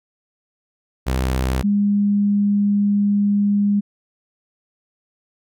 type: tone pair in turn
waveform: sawtooth / sine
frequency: 64.5 / 203.5 Hz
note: C2 / G#3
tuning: -24 / -35 cents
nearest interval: octave + minor sixth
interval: 1989 cents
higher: second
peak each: -14 dBFS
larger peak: neither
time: 1.06-1.63 / 1.63-3.81 s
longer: second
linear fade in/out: 20 ms
effects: none